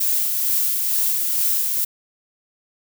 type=noise with tremolo; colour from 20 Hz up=violet; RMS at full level=-19 dBFS; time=0-1.85 s; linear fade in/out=10 ms; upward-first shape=sine; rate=2.2 Hz; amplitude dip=30%; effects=none